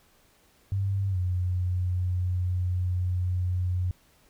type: tone with pitch glide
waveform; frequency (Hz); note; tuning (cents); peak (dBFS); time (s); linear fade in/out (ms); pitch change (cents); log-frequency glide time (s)
sine; 98 to 90.39; G2 to F#2; 0 to -40; -24; 0.72-3.91; 0; -140; 1.09-1.18
effects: pink hiss -62 dBFS RMS until 4.29 s